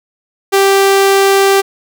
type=tone; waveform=sawtooth; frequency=392 Hz; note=G4; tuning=in tune; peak=-3 dBFS; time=0.52-1.62 s; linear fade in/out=20 ms; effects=none